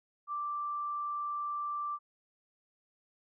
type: tone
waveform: sine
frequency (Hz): 1174.7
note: D6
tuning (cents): 0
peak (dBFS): -33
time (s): 0.27-1.99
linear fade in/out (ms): 50
effects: none